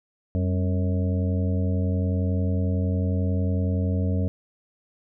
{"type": "harmonic tone with a mistuned harmonic", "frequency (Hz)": 91, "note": "F#2", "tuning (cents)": -28, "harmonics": [1, 2, 3, 5, 6, 7], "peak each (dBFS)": [-22, -28, -32, -36, -38, -39], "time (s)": [0.35, 4.28], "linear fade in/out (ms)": 0, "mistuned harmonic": 2, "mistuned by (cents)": 94, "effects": []}